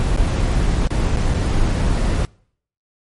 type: noise with dropouts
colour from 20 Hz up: brown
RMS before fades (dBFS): -17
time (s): 0-2.25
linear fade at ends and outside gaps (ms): 0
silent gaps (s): 0.164-0.174 / 0.873-0.905 / 1.162-1.172 / 1.339-1.344
effects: noise-tail reverb RT60 0.6 s tail -25 dB re dry + MP3 48 kbps